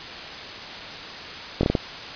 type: slowing click train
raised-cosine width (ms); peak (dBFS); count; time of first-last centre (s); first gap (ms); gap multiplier
2; -6; 5; 1.61-1.752; 22; 1.33
effects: white hiss -35 dBFS RMS until 2.15 s + resampled to 11025 Hz